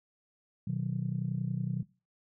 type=chord; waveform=sine; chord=B major; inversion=none; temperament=just; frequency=123.47 / 154.34 / 185.21 Hz; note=B2 / D#3 / F#3; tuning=0 / -14 / +2 cents; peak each=-34 dBFS; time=0.67-1.83 s; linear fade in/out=5 ms; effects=noise-tail reverb RT60 0.3 s tail -20 dB re dry + tanh soft clip ceiling -21 dBFS